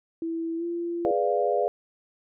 sine tone with pitch glide, 329.6 to 342.2 Hz, E4 to F4, 0 to -35 cents, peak -27 dBFS, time 0.22-1.11 s, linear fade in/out 2 ms, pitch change +65 cents, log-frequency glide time 0.57-0.64 s
sine chord, G# diminished seventh, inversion none, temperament equal, 415.3 / 493.9 / 587.3 / 698.5 Hz, G#4 / B4 / D5 / F5, 0 / 0 / 0 / 0 cents, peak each -27 dBFS, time 1.05-1.68 s, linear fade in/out 0 ms
effects none

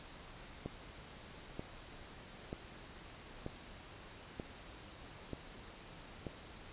click train, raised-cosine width 2 ms, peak -27 dBFS, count 7, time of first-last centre 0.66-6.267 s, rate 1.07 Hz, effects pink hiss -53 dBFS RMS until 6.72 s + resampled to 8000 Hz

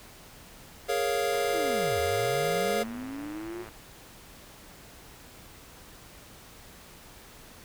square chord, Bb minor seventh, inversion third, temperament equal, 415.3 / 466.2 / 554.4 / 698.5 Hz, Ab4 / Bb4 / Db5 / F5, 0 / 0 / 0 / 0 cents, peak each -32 dBFS, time 0.88-2.84 s, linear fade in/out 20 ms
click train, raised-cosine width 0.5 ms, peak -30 dBFS, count 258, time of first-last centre 1.33-3.688 s, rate 109 Hz
sine linear two-way sweep, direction down then up, 365.5 to 78.2 to 365.5 Hz, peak -35 dBFS, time 1.51-3.66 s, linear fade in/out 50 ms, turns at 2 s
effects pink hiss -50 dBFS RMS until 7.64 s

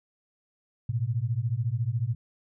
sine beating tone pair, 110 / 124 Hz, A2 / B2, 0 / +7 cents, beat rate 14 Hz, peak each -28 dBFS, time 0.89-2.15 s, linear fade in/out 5 ms, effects none

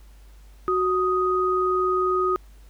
sine tone pair together, 370 / 1247.6 Hz, F#4 / D#6, 0 / +4 cents, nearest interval octave + major sixth, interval 2104 cents, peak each -22 dBFS, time 0.68-2.36 s, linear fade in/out 0 ms, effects added 50 Hz sine -45 dBFS peak until 2.69 s + pink hiss -59 dBFS RMS until 2.69 s

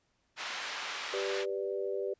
pink band-pass noise, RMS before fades -39 dBFS, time 0.36-1.46 s, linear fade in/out 50 ms, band 1100 to 4400 Hz, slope 12 dB/octave
sine chord, G major, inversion none, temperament equal, 392 / 493.9 / 587.3 Hz, G4 / B4 / D5, 0 / 0 / 0 cents, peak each -34 / -37 / -39 dBFS, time 1.13-2.14 s, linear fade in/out 10 ms
effects pink hiss -75 dBFS RMS until 2.19 s + resampled to 16000 Hz

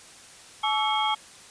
sine tone cluster, 857 / 1135 / 1320 / 2201 / 3251 Hz, A5 / C#6 / E6 / C#7 / G#7, -46 / +41 / +2 / -13 / -38 cents, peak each -25 / -31 / -32 / -33 / -28 dBFS, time 0.63-1.15 s, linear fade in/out 10 ms, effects white hiss -48 dBFS RMS until 1.5 s + resampled to 22050 Hz

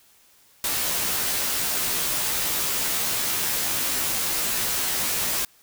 white noise with comb filter, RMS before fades -25 dBFS, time 0.64-5.45 s, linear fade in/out 2 ms, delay 14 ms, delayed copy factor -1, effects white hiss -57 dBFS RMS until 5.62 s

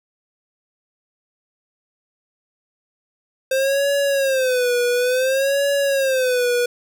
square tone with vibrato, 523.3 Hz, C5, in tune, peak -17 dBFS, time 3.51-6.66 s, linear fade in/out 5 ms, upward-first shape sine, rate 0.57 Hz, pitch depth 130 cents each way, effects none

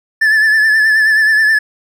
triangle tone with vibrato, 1745 Hz, A6, 15 cents flat, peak -6 dBFS, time 0.21-1.59 s, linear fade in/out 10 ms, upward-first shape sine, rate 9.4 Hz, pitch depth 43 cents each way, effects none

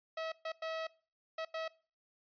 sawtooth tone bursts at uneven times, 645 Hz, E5, 38 cents flat, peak -33 dBFS, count 5, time 0.17-0.32 / 0.45-0.52 / 0.62-0.87 / 1.38-1.45 / 1.54-1.68 s, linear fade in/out 5 ms, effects noise-tail reverb RT60 0.4 s tail -22 dB re dry + resampled to 11025 Hz

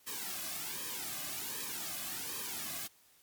white noise with flanger, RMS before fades -40 dBFS, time 0.06-2.88 s, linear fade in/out 20 ms, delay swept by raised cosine 1.4 to 2.2 ms, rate 1.3 Hz, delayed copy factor -0.85, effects white hiss -65 dBFS RMS until 3.22 s + MP3 96 kbps

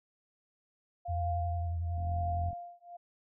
sine tone with tremolo, 698.5 Hz, F5, in tune, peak -32 dBFS, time 1.05-2.97 s, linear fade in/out 10 ms, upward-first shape triangle, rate 1 Hz, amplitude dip 100%
sine tone with vibrato, 84.1 Hz, E2, 35 cents sharp, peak -31 dBFS, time 1.08-2.51 s, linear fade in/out 20 ms, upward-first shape sine, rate 11 Hz, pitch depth 47 cents each way
click train, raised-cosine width 5 ms, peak -36 dBFS, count 25, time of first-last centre 1.98-2.53 s, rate 43.6 Hz
effects none

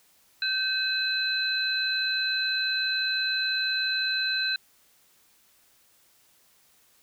sine tone cluster, 1546 / 2571 / 4033 Hz, G6 / E7 / B7, -24 / -44 / +36 cents, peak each -28 / -34 / -27 dBFS, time 0.42-4.56 s, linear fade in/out 2 ms, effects white hiss -62 dBFS RMS until 7.02 s

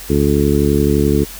harmonic tone, 71.7 Hz, D2, 41 cents flat, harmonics 1 / 2 / 3 / 4 / 5 / 6, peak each -18 / -18 / -18 / -18 / -18 / -18 dBFS, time 0.09-1.25 s, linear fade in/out 20 ms, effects added 46 Hz sine -36 dBFS peak until 1.39 s + white hiss -33 dBFS RMS until 1.39 s

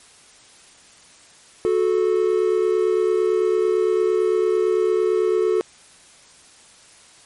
triangle tone pair together, 367 / 435.9 Hz, F#4 / A4, -14 / -16 cents, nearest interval minor third, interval 298 cents, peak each -17 dBFS, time 1.65-5.61 s, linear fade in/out 0 ms, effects white hiss -49 dBFS RMS until 7.25 s + MP3 48 kbps

